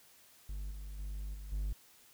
triangle tone with level steps, 50.1 Hz, G1, 38 cents sharp, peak -36 / -40 / -36 / -41 / -31 dBFS, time 0.49-1.73 s, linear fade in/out 5 ms, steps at 0.71 / 0.99 / 1.34 / 1.52 s, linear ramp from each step 5 ms, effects white hiss -62 dBFS RMS until 2.13 s

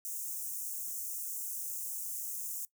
white high-pass noise, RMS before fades -39 dBFS, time 0.05-2.65 s, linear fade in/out 0 ms, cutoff 6300 Hz, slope 48 dB/octave, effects noise-tail reverb RT60 0.1 s tail -20 dB re dry

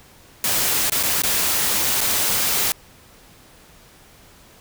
white noise with dropouts, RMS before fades -20 dBFS, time 0.44-2.72 s, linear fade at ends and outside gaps 1 ms, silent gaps 0.898-0.92 / 1.029-1.034 / 1.22-1.235 / 2.007-2.012 s, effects pink hiss -49 dBFS RMS until 4.6 s

